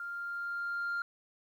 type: tone with level ramp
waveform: sine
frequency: 1396.9 Hz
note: F6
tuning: in tune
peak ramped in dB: -37 to -29 dBFS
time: 0-1.02 s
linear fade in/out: 2 ms
effects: tanh soft clip ceiling -30 dBFS + 11-bit